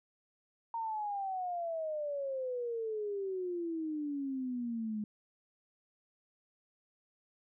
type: exponential sweep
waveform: sine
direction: down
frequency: 928 to 208.6 Hz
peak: -34 dBFS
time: 0.74-5.04 s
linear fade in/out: 2 ms
effects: none